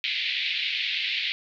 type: band-pass noise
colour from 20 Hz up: pink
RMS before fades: -28 dBFS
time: 0.04-1.32 s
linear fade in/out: 0 ms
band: 2100 to 4100 Hz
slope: 48 dB/octave
effects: none